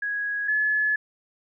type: tone pair in turn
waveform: sine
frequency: 1661.2 / 1711.9 Hz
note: G#6 / A6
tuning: 0 / -48 cents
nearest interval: minor second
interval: 52 cents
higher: second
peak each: -25 / -20 dBFS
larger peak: second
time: 0.02-0.48 / 0.48-0.96 s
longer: second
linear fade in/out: 5 ms
effects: none